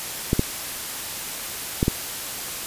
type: clicks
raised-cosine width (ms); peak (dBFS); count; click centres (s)
3; -5; 4; 0.331 / 0.394 / 1.829 / 1.881
effects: white hiss -31 dBFS RMS until 2.66 s + resampled to 32000 Hz